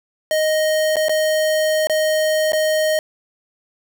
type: tone with dropouts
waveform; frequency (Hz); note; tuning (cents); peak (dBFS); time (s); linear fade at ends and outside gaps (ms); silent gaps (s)
square; 622.3; D#5; 0; -16; 0.31-2.99; 1; 0.958-0.967 / 1.084-1.094 / 1.871-1.897 / 2.521-2.532
effects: none